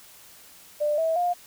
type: tone with pitch steps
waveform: sine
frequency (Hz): 595 / 648.9 / 707.6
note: D5 / E5 / F5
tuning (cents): +22 / -27 / +23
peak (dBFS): -21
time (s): 0.8-1.34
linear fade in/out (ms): 20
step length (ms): 180
effects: white hiss -50 dBFS RMS until 1.46 s